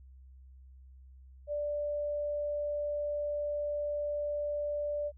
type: tone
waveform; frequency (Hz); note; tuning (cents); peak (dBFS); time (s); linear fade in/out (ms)
sine; 587.3; D5; 0; -31; 1.47-5.12; 50
effects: added 65 Hz sine -51 dBFS peak until 5.17 s